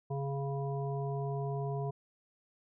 harmonic tone with a mistuned harmonic, 138.59 Hz, C#3, in tune, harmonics 1 / 3 / 5 / 7, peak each -34 / -39 / -42 / -46 dBFS, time 0.1-1.91 s, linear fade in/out 10 ms, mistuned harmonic 7, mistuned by +17 cents, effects none

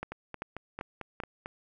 two click trains, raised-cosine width 0.5 ms, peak -20 / -23 dBFS, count 4 / 7, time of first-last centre 0.03-1.202 / 0.12-1.459 s, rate 2.56 / 4.48 Hz, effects none

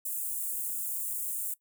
white high-pass noise, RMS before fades -34 dBFS, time 0.05-1.54 s, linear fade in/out 5 ms, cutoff 7700 Hz, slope 48 dB/octave, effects noise-tail reverb RT60 0.1 s tail -20 dB re dry

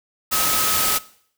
sine tone in noise, 1276 Hz, D#6, 43 cents sharp, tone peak -25 dBFS, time 0.31-0.99 s, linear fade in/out 20 ms, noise white, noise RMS -20 dBFS, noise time 0.31-0.99 s, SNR -8 dB, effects noise-tail reverb RT60 0.6 s tail -19 dB re dry

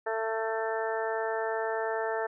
harmonic tone, 222.6 Hz, A3, 20 cents sharp, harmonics 2 / 3 / 4 / 5 / 6 / 7 / 8, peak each -32 / -34 / -35 / -47 / -40 / -42 / -38 dBFS, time 0.06-2.27 s, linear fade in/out 10 ms, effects none

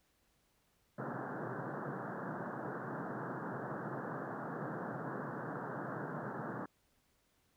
pink band-pass noise, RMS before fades -42 dBFS, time 0.98-6.66 s, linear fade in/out 5 ms, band 120 to 1700 Hz, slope 96 dB/octave, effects pink hiss -75 dBFS RMS until 7.56 s

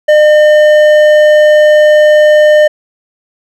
sine tone with hard clipping, 605 Hz, D#5, 49 cents flat, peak -4 dBFS, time 0.08-2.68 s, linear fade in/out 10 ms, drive 8 dB, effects none

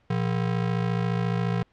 square ring-modulated tone, 146.83 Hz, D3, in tune, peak -21 dBFS, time 0.1-1.63 s, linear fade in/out 2 ms, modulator 27.2 Hz, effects pink hiss -65 dBFS RMS until 1.72 s + low-pass 3000 Hz 12 dB/octave

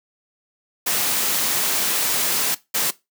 white noise bursts at uneven times, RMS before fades -21 dBFS, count 2, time 0.86-2.55 / 2.74-2.91 s, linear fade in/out 10 ms, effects noise-tail reverb RT60 0.2 s tail -18 dB re dry + high-pass 150 Hz 12 dB/octave

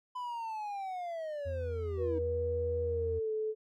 triangle linear sweep, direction down, 1008 to 311.1 Hz, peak -34 dBFS, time 0.15-2.19 s, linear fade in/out 10 ms
triangle tone with vibrato, 84 Hz, E2, 33 cents sharp, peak -34 dBFS, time 1.45-3.2 s, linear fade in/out 20 ms, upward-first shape sine, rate 19 Hz, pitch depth 12 cents each way
sine tone with pitch glide, 481.5 to 434 Hz, B4 to A4, -44 to -24 cents, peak -31 dBFS, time 1.97-3.55 s, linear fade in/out 50 ms, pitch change -180 cents, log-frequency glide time 2.82-3.32 s
effects none

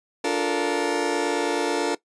30% pulse chord, Bb major seventh, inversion first, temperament just, 291.4 / 349.6 / 437 / 466.2 Hz, D4 / F4 / A4 / Bb4, -13 / +2 / -12 / 0 cents, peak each -25 dBFS, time 0.24-1.95 s, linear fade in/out 5 ms, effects noise-tail reverb RT60 0.1 s tail -19 dB re dry + resampled to 22050 Hz

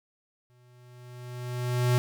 square tone with exponential growth, 123.47 Hz, B2, in tune, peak -20 dBFS, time 0.5-1.98 s, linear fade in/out 0 ms, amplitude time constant 320 ms, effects none

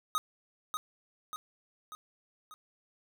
square tone with echo, 1253 Hz, D#6, 12 cents sharp, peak -28 dBFS, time 0.15-0.18 s, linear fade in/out 0 ms, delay 590 ms, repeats 4, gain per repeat -5 dB, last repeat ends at 2.54 s, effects none

